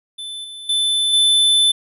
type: tone with level steps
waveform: square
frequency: 3520 Hz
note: A7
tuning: in tune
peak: -28 / -32 / -16 / -12 dBFS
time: 0.18-1.72 s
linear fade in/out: 10 ms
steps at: 0.44 / 0.69 / 1.13 s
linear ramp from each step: 5 ms
effects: resampled to 32000 Hz